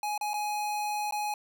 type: tone with dropouts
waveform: square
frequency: 837 Hz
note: G#5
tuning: 13 cents sharp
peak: -30 dBFS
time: 0.03-1.34 s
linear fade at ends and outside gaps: 2 ms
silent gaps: 0.178-0.211 / 0.334-0.34 / 1.11-1.123 s
effects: none